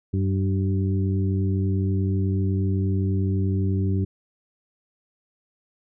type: harmonic tone with a mistuned harmonic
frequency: 95.9 Hz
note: G2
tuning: 37 cents flat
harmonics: 1 / 2 / 3 / 4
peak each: -21 / -27 / -31 / -33 dBFS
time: 0.13-4.05 s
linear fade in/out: 10 ms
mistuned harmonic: 3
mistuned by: +25 cents
effects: none